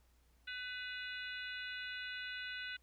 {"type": "harmonic tone with a mistuned harmonic", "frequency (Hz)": 500, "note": "B4", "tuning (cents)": 21, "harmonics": [3, 4, 5, 6, 7, 8], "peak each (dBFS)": [-44, -51, -51, -50, -52, -53], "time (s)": [0.47, 2.77], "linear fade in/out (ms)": 10, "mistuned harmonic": 6, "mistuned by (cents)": -64, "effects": ["added 60 Hz sine -68 dBFS peak until 2.82 s", "pink hiss -75 dBFS RMS until 2.82 s"]}